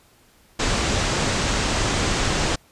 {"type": "low-pass noise", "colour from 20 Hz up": "pink", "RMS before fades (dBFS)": -22, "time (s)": [0.59, 2.56], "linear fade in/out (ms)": 10, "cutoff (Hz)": 8100, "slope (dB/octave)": 48, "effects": ["pink hiss -56 dBFS RMS until 2.71 s", "resampled to 32000 Hz"]}